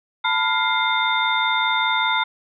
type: tone cluster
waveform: sine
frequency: 889 / 994 / 1404 / 2099 / 3620 Hz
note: A5 / B5 / F6 / C7 / A7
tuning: +18 / +11 / +9 / +5 / +48 cents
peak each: -24 dBFS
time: 0.24-2.24 s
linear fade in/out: 10 ms
effects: none